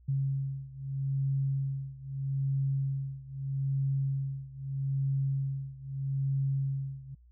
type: beating tone pair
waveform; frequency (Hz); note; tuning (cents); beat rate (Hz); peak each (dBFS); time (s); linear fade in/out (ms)
sine; 136.2 / 136.99; C#3 / C#3; -30 / -20; 0.79; -31 / -33; 0.08-7.15; 10
effects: added 60 Hz sine -55 dBFS peak until 7.31 s